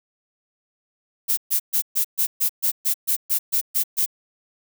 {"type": "noise bursts", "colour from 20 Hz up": "violet", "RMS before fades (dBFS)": -20, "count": 13, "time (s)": [1.28, 4.062], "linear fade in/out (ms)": 20, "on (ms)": 94, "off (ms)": 130, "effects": []}